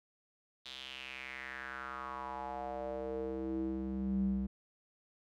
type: tone with band-pass filter sweep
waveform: square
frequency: 65.41 Hz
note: C2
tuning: in tune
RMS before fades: -39 dBFS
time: 0.65-4.47 s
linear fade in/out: 10 ms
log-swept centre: 3700 to 160 Hz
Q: 4.5
effects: none